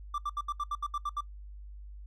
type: tone bursts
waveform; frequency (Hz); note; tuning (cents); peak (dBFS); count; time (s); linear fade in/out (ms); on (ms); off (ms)
triangle; 1174.7; D6; 0; -28; 10; 0.14-1.208; 5; 42; 72
effects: noise-tail reverb RT60 0.1 s tail -19 dB re dry + added 50 Hz sine -43 dBFS peak until 2.06 s